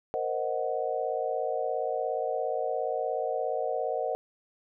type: chord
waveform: sine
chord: C half-diminished seventh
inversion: third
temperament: equal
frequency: 466.2 / 523.3 / 622.3 / 740 Hz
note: Bb4 / C5 / Eb5 / Gb5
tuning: 0 / 0 / 0 / 0 cents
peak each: -33 dBFS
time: 0.14-4.15 s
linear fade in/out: 0 ms
effects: none